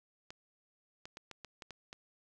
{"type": "clicks", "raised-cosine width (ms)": 0.2, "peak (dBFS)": -29, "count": 8, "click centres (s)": [0.305, 1.055, 1.171, 1.313, 1.447, 1.622, 1.707, 1.929], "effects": []}